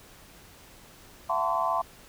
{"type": "tone cluster", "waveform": "sine", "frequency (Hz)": [674, 749, 888, 1030, 1137], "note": ["E5", "F#5", "A5", "C6", "C#6"], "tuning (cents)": [38, 21, 16, -28, 44], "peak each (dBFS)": [-30, -33, -32, -28, -32], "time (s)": [1.29, 1.82], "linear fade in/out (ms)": 10, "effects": ["pink hiss -52 dBFS RMS until 2.08 s"]}